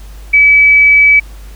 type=tone; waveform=sine; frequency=2291 Hz; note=D7; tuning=44 cents flat; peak=-3 dBFS; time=0.33-1.2 s; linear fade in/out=10 ms; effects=added 50 Hz sine -28 dBFS peak until 1.55 s + pink hiss -41 dBFS RMS until 1.55 s